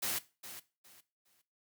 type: noise with echo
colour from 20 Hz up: white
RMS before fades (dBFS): -35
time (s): 0.02-0.19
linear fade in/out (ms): 10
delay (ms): 410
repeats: 3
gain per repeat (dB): -12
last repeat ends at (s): 1.42
effects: noise-tail reverb RT60 0.3 s tail -17 dB re dry + high-pass 100 Hz 12 dB/octave